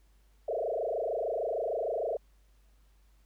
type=tone with frequency modulation; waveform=sine; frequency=554.4 Hz; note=C#5; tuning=in tune; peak=-29 dBFS; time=0.48-2.17 s; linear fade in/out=5 ms; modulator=26.6 Hz; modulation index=4.8; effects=added 50 Hz sine -60 dBFS peak until 3.25 s + pink hiss -72 dBFS RMS until 3.25 s